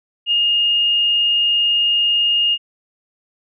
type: tone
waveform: sine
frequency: 2841 Hz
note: F7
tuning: 29 cents sharp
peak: -13 dBFS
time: 0.26-2.58 s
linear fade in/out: 50 ms
effects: none